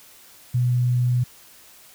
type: tone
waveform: sine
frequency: 123.47 Hz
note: B2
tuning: in tune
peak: -17 dBFS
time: 0.54-1.24 s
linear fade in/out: 10 ms
effects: white hiss -49 dBFS RMS until 1.94 s